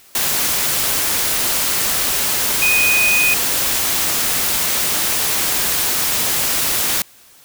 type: tone in noise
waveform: sine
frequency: 2489 Hz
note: D#7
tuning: in tune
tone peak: -13 dBFS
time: 2.62-3.34 s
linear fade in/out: 2 ms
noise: white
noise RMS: -18 dBFS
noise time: 0.15-7.02 s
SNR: +2 dB
effects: white hiss -47 dBFS RMS until 7.44 s